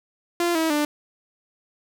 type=tone with pitch steps; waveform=sawtooth; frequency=345.3 / 322.6 / 296.5 Hz; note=F4 / E4 / D4; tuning=-20 / -37 / +17 cents; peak=-16 dBFS; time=0.4-0.85 s; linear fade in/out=2 ms; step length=150 ms; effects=none